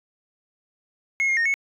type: tone with pitch steps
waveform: sine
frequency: 2169 / 2134 / 1847 / 2202 Hz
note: C#7 / C7 / A#6 / C#7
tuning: -38 / +34 / -16 / -12 cents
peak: -16 dBFS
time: 1.2-1.54 s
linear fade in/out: 0 ms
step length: 85 ms
effects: tanh soft clip ceiling -18 dBFS